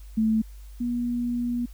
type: tone pair in turn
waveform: sine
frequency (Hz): 220 / 241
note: A3 / B3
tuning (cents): 0 / -42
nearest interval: major second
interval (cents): 158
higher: second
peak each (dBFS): -19 / -24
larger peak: first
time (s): 0.17-0.42 / 0.8-1.66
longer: second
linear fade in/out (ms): 10
effects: added 50 Hz sine -40 dBFS peak until 1.73 s + white hiss -58 dBFS RMS until 1.73 s